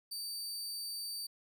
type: tone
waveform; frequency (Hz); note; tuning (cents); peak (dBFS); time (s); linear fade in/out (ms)
sawtooth; 4618; D8; -30; -36; 0.11-1.27; 10
effects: none